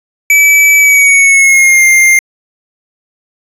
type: tone with pitch glide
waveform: square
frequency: 2300 to 2109 Hz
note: D7 to C7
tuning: -37 to +13 cents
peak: -4 dBFS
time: 0.3-2.19 s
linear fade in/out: 2 ms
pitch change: -150 cents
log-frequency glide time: 0.78-1.84 s
effects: resampled to 32000 Hz